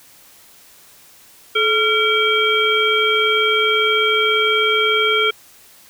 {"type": "harmonic tone with a mistuned harmonic", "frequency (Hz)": 459.1, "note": "A#4", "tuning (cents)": -26, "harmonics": [1, 3, 5, 7], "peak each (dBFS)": [-19, -19, -19, -19], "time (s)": [1.55, 5.31], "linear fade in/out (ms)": 10, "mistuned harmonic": 1, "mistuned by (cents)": -110, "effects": ["white hiss -47 dBFS RMS until 5.89 s"]}